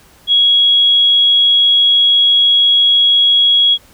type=tone; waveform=sine; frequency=3322 Hz; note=G#7; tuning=in tune; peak=-7 dBFS; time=0.27-3.78 s; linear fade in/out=50 ms; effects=pink hiss -46 dBFS RMS until 3.93 s